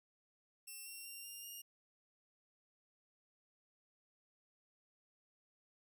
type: tone with pitch steps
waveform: 5% pulse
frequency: 2700 / 2733 / 2766 / 2800 / 2834 Hz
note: E7 / F7 / F7 / F7 / F7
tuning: +41 / -38 / -17 / +4 / +25 cents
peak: -40 dBFS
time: 0.67-1.62 s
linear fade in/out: 10 ms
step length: 190 ms
effects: 13-bit